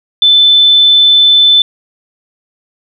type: tone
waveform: sine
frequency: 3520 Hz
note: A7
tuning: in tune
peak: -3 dBFS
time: 0.22-1.62 s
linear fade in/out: 2 ms
effects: none